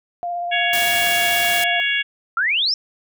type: tone with vibrato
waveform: sine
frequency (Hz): 698.5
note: F5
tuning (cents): 0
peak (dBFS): -22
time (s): 0.23-1.8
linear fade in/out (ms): 0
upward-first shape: sine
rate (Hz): 16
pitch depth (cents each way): 15
type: harmonic tone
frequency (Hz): 558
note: C#5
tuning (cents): +11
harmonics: 3 / 4 / 5 / 6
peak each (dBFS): -22 / -22 / -23 / -25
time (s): 0.51-2.03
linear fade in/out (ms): 20
type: noise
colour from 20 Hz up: white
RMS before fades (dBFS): -25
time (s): 0.73-1.64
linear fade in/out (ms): 2
type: exponential sweep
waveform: sine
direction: up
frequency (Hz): 1310 to 5588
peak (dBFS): -16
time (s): 2.37-2.74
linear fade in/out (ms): 2
effects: none